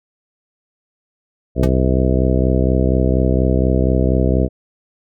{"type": "harmonic tone", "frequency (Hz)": 64.2, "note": "C2", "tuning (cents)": -32, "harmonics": [1, 2, 3, 4, 5, 6, 7, 8, 10], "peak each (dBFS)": [-16, -19, -21, -22, -23, -24, -24, -25, -26], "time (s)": [1.55, 4.49], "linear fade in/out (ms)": 50}
{"type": "tone with exponential decay", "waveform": "square", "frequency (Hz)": 169.6, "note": "E3", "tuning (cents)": 50, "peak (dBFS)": -14, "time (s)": [1.63, 1.7], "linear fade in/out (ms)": 5, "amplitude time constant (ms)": 15}
{"effects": []}